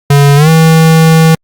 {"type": "tone with pitch glide", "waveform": "square", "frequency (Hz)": [142, 161.24], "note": ["C#3", "E3"], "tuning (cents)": [42, -38], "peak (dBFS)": -3, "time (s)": [0.1, 1.35], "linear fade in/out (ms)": 5, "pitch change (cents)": 220, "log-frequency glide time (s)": [0.36, 0.49], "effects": ["Opus 48 kbps"]}